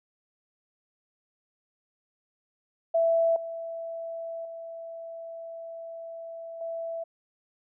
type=tone with level steps; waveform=sine; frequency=663 Hz; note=E5; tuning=10 cents sharp; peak=-20 / -33 / -37 / -31 dBFS; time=2.94-7.04 s; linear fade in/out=10 ms; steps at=3.36 / 4.45 / 6.61 s; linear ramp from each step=2 ms; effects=none